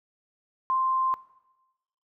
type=tone; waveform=sine; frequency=1046.5 Hz; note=C6; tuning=in tune; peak=-22 dBFS; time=0.7-1.14 s; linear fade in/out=0 ms; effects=noise-tail reverb RT60 1.0 s tail -19 dB re dry